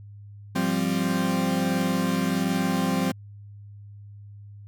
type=chord; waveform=40% pulse; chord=F suspended second; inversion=none; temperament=equal; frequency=174.61 / 196 / 261.6 Hz; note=F3 / G3 / C4; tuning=0 / 0 / 0 cents; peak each=-26 dBFS; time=0.55-3.12 s; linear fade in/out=10 ms; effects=added 102 Hz sine -41 dBFS peak until 4.67 s